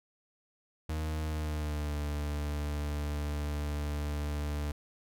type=tone with pitch glide; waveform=40% pulse; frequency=77.8 to 73.69 Hz; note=D#2 to D2; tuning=0 to +6 cents; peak=-31 dBFS; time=0.89-4.72 s; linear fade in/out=5 ms; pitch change=-94 cents; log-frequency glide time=1.23-1.96 s; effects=none